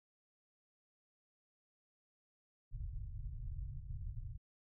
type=low-pass noise; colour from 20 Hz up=pink; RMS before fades=-44 dBFS; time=2.71-4.38 s; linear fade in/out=20 ms; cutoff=140 Hz; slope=96 dB/octave; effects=none